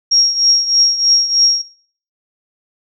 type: tone with tremolo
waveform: sine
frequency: 5588 Hz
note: F8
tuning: in tune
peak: -6 dBFS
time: 0.11-1.62 s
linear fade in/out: 10 ms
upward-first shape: triangle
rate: 3.2 Hz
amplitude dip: 80%
effects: noise-tail reverb RT60 0.5 s tail -18 dB re dry